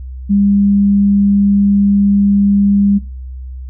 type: tone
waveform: sine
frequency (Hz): 200.9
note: G3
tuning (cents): +43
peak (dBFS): -8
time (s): 0.29-2.99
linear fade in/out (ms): 20
effects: noise-tail reverb RT60 0.3 s tail -19 dB re dry + added 64 Hz sine -24 dBFS peak until 3.69 s